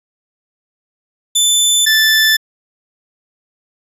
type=tone pair in turn; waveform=20% pulse; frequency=3520 / 1756.7 Hz; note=A7 / A6; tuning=0 / -3 cents; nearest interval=octave; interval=1203 cents; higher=first; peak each=-4 dBFS; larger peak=neither; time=1.35-1.86 / 1.86-2.37 s; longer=neither; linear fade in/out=10 ms; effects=resampled to 32000 Hz